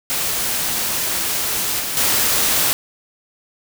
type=noise with level steps; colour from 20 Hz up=white; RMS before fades=-21 / -24 / -17 dBFS; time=0.1-2.73 s; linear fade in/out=0 ms; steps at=1.8 / 1.97 s; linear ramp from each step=2 ms; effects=none